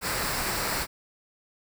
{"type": "noise with comb filter", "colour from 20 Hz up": "pink", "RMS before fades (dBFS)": -29, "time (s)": [0.01, 0.87], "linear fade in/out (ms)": 50, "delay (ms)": 0.31, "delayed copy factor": -0.5, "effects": []}